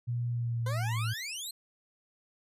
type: tone with pitch glide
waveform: sine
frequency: 120 to 112.61 Hz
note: B2 to A2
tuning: -49 to +41 cents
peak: -29 dBFS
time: 0.07-1.14 s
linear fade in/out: 20 ms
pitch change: -110 cents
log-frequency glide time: 0.29-1.02 s
type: exponential sweep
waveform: 20% pulse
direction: up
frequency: 493.9 to 4246 Hz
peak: -31 dBFS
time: 0.66-1.51 s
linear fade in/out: 5 ms
effects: resampled to 32000 Hz